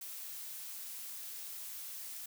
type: noise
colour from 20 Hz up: blue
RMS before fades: -45 dBFS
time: 0.01-2.26 s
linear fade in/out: 5 ms
effects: none